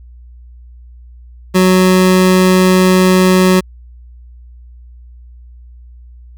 25% pulse tone, 185 Hz, F#3, in tune, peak -3 dBFS, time 1.54-3.61 s, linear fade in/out 20 ms, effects added 60 Hz sine -34 dBFS peak until 6.37 s

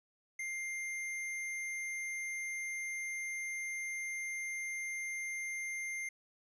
square tone, 2100 Hz, C7, 6 cents sharp, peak -38 dBFS, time 0.39-6.09 s, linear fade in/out 5 ms, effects resampled to 24000 Hz

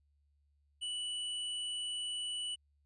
square tone, 2960 Hz, F#7, in tune, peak -37 dBFS, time 0.81-2.56 s, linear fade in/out 20 ms, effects added 72 Hz sine -70 dBFS peak until 2.85 s + resampled to 24000 Hz

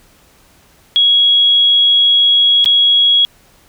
sine tone with dropouts, 3322 Hz, G#7, in tune, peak -7 dBFS, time 0.96-3.25 s, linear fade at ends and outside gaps 0 ms, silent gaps 2.644-2.659 s, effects pink hiss -49 dBFS RMS until 3.68 s

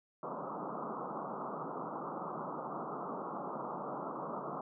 white band-pass noise, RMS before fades -41 dBFS, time 0.23-4.61 s, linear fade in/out 2 ms, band 140 to 1300 Hz, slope 96 dB/octave, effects none

